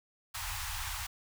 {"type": "band-stop noise", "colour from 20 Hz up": "pink", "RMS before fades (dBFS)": -38, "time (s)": [0.34, 1.07], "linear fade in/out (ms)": 10, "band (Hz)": [100, 800], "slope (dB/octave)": 48, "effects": []}